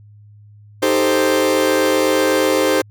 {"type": "chord", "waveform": "40% pulse", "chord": "A half-diminished seventh", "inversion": "second", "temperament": "equal", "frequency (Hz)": [311.1, 392, 440, 523.3], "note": ["Eb4", "G4", "A4", "C5"], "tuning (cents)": [0, 0, 0, 0], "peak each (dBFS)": [-19, -19, -21, -16], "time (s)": [0.82, 2.82], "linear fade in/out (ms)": 10, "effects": ["added 104 Hz sine -41 dBFS peak until 2.9 s"]}